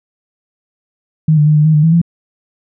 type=tone with pitch steps; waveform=sine; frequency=156.6 / 149 / 152.4 / 150.6 / 156.9 / 150.5 / 162.4 / 169.2 Hz; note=D#3 / D3 / D#3 / D3 / D#3 / D3 / E3 / E3; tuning=+11 / +25 / -36 / +44 / +15 / +43 / -26 / +45 cents; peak=-6 dBFS; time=1.28-2.016 s; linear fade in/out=5 ms; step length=92 ms; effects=none